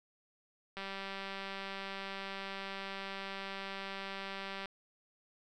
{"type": "click train", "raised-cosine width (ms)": 0.3, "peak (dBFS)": -26, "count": 759, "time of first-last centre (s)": [0.77, 4.657], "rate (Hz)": 195, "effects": []}